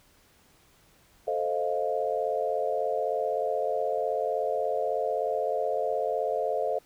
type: chord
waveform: sine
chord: F dominant seventh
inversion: first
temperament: equal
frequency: 440 / 523.3 / 622.3 / 698.5 Hz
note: A4 / C5 / Eb5 / F5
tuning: 0 / 0 / 0 / 0 cents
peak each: -31 dBFS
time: 1.27-6.79 s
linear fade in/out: 10 ms
effects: pink hiss -61 dBFS RMS until 6.85 s